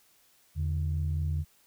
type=tone pair together; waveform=sine; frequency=82.41 / 146.84 Hz; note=E2 / D3; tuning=0 / 0 cents; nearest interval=minor seventh; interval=1000 cents; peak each=-27 / -32 dBFS; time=0.55-1.45 s; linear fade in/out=50 ms; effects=tanh soft clip ceiling -21 dBFS + white hiss -64 dBFS RMS until 1.66 s